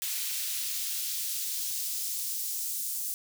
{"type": "noise with high-pass filter sweep", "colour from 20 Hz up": "white", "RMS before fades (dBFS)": -33, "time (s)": [0.02, 3.14], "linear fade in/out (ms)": 0, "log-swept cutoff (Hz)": [2600, 7200], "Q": 0.87, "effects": []}